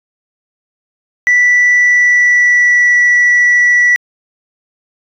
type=tone with pitch glide; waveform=sine; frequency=1967 to 1952.3 Hz; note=B6 to B6; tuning=-7 to -20 cents; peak=-4 dBFS; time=1.27-3.96 s; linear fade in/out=0 ms; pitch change=-13 cents; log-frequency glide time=1.72-2.94 s; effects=tanh soft clip ceiling -4 dBFS